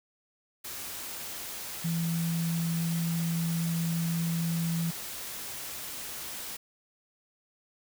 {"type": "tone in noise", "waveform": "sine", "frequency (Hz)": 166.8, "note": "E3", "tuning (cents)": 21, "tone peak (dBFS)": -27, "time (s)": [1.84, 4.91], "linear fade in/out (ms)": 10, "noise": "white", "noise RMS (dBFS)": -39, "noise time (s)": [0.64, 6.57], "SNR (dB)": 9, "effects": []}